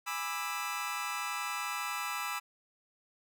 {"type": "chord", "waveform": "25% pulse", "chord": "E dominant seventh", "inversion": "first", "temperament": "just", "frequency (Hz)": [824.1, 988.9, 1186.7, 1318.5], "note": ["G#5", "B5", "D6", "E6"], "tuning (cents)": [-14, 2, 18, 0], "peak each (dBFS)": [-39, -36, -37, -34], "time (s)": [0.06, 2.4], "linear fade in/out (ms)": 20, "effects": []}